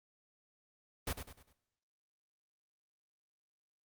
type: noise with echo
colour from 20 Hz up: pink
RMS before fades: -36 dBFS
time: 1.07-1.13 s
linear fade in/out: 5 ms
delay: 100 ms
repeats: 4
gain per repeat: -8 dB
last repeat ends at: 1.53 s
effects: noise-tail reverb RT60 0.8 s tail -19 dB re dry + Opus 32 kbps